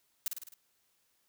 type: noise with echo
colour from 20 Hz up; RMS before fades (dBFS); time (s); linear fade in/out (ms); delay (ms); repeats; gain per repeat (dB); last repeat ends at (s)
blue; -32; 0.26-0.28; 2; 52; 5; -4; 0.54
effects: white hiss -74 dBFS RMS until 1.28 s